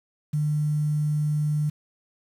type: tone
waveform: sine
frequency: 150 Hz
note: D3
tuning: 37 cents sharp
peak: -21 dBFS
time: 0.33-1.7 s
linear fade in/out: 10 ms
effects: 8-bit